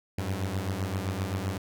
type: beating tone pair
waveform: sawtooth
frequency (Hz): 91.9 / 99.6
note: F#2 / G2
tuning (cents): -11 / +28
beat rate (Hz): 7.7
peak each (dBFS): -28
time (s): 0.18-1.58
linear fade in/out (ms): 5
effects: none